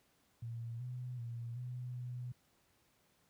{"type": "tone with pitch steps", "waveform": "sine", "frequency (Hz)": [116.3, 124.9, 117.6, 124.4, 123.6], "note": ["A#2", "B2", "A#2", "B2", "B2"], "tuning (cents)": [-4, 20, 16, 13, 2], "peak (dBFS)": -40, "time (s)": [0.42, 2.32], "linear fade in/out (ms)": 5, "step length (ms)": 380, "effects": ["pink hiss -73 dBFS RMS until 3.29 s", "high-pass 60 Hz 12 dB/octave"]}